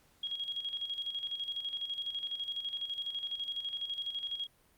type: tone with tremolo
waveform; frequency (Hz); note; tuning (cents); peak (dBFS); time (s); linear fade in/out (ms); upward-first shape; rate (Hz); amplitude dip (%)
sine; 3289; G#7; -18; -33; 0.23-4.47; 5; square; 12; 60
effects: pink hiss -67 dBFS RMS until 4.77 s + Opus 48 kbps